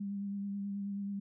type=tone with vibrato; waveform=sine; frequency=200 Hz; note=G3; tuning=35 cents sharp; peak=-35 dBFS; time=0-1.2 s; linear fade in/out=10 ms; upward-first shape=sine; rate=9.3 Hz; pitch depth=20 cents each way; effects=none